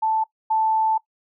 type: tone pair in turn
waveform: sine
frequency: 880 / 880 Hz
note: A5 / A5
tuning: 0 / 0 cents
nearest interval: unison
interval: 0 cents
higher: neither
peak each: -18 / -17 dBFS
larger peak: second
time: 0.02-0.24 / 0.5-0.98 s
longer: second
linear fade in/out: 10 ms
effects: noise-tail reverb RT60 0.1 s tail -18 dB re dry